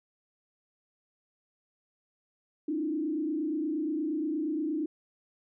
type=tone with frequency modulation; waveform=sine; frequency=308.1 Hz; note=D#4; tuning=17 cents flat; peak=-28 dBFS; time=2.68-4.86 s; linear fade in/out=5 ms; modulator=28.5 Hz; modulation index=0.95; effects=none